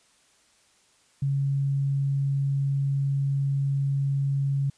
sine tone, 138.59 Hz, C#3, in tune, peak -22 dBFS, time 1.22-4.7 s, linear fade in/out 5 ms, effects white hiss -62 dBFS RMS until 4.77 s + resampled to 22050 Hz

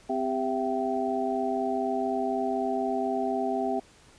sine tone cluster, 258.2 / 396.1 / 668 / 772 Hz, C4 / G4 / E5 / G5, -23 / +18 / +23 / -27 cents, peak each -31 dBFS, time 0.09-3.8 s, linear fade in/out 10 ms, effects pink hiss -56 dBFS RMS until 4.18 s + resampled to 22050 Hz

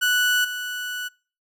30% pulse tone with level steps, 1480 Hz, F#6, in tune, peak -15 / -25 dBFS, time 0.01-1.09 s, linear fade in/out 20 ms, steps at 0.44 s, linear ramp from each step 10 ms, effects noise-tail reverb RT60 0.4 s tail -26 dB re dry

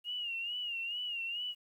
sine tone with vibrato, 2835 Hz, F7, 25 cents sharp, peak -35 dBFS, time 0.04-1.55 s, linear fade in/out 50 ms, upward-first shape sine, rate 2.3 Hz, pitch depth 82 cents each way, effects 11-bit

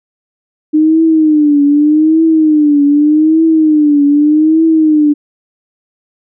sine tone with vibrato, 304.6 Hz, D#4, 37 cents flat, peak -5 dBFS, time 0.73-5.14 s, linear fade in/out 20 ms, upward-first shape triangle, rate 0.83 Hz, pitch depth 120 cents each way, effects none

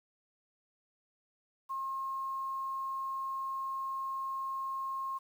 sine tone with quantisation, 1072 Hz, C6, 42 cents sharp, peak -34 dBFS, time 1.69-5.19 s, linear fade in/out 20 ms, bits 10, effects none

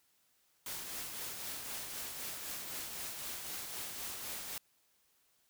white noise with tremolo, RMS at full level -41 dBFS, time 0.66-4.58 s, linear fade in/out 2 ms, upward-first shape triangle, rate 3.9 Hz, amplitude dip 40%, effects white hiss -73 dBFS RMS until 5.49 s

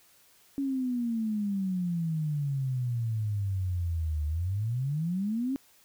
sine exponential two-way sweep, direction down then up, 280 to 74.1 to 277.8 Hz, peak -27 dBFS, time 0.58-5.56 s, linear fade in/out 0 ms, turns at 4.26 s, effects white hiss -61 dBFS RMS until 5.84 s

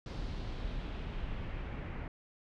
brown noise with low-pass filter sweep, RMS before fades -39 dBFS, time 0.06-2.08 s, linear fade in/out 2 ms, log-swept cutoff 4700 to 2100 Hz, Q 1.9, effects none

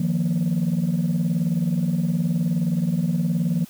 sine chord, Eb suspended second, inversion none, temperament equal, 155.56 / 174.61 / 233.1 Hz, Eb3 / F3 / Bb3, 0 / 0 / 0 cents, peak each -23 / -20 / -25 dBFS, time 0-3.65 s, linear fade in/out 5 ms, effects tanh soft clip ceiling -15 dBFS + white hiss -48 dBFS RMS until 3.69 s

